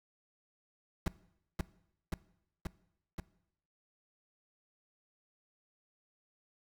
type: noise with echo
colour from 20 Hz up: brown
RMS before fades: -31 dBFS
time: 1.06-1.08 s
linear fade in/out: 2 ms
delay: 530 ms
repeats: 4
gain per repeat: -2 dB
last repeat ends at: 3.2 s
effects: noise-tail reverb RT60 0.8 s tail -20 dB re dry

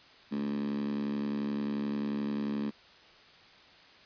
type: tone with high-pass filter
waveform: 10% pulse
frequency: 71.4 Hz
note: D2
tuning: 48 cents flat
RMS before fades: -33 dBFS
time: 0.31-2.71 s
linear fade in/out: 20 ms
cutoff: 230 Hz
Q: 7.7
effects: white hiss -56 dBFS RMS until 4.05 s + resampled to 11025 Hz

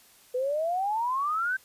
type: exponential sweep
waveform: sine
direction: up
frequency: 490 to 1572 Hz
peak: -25 dBFS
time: 0.34-1.57 s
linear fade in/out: 10 ms
effects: white hiss -57 dBFS RMS until 1.64 s + resampled to 32000 Hz

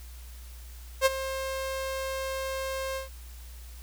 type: tone with ADSR envelope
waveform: sawtooth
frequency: 532 Hz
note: C5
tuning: 29 cents sharp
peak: -13 dBFS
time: 1.01-3.09 s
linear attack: 48 ms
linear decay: 26 ms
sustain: -14 dB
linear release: 130 ms
effects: added 60 Hz sine -42 dBFS peak until 3.82 s + white hiss -53 dBFS RMS until 3.82 s

